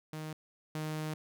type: tone pair in turn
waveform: sawtooth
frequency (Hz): 155.56 / 154.98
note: D#3 / D#3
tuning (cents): 0 / -7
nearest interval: unison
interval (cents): 7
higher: first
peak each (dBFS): -35 / -31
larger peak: second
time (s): 0.13-0.33 / 0.75-1.14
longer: second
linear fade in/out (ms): 2
effects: none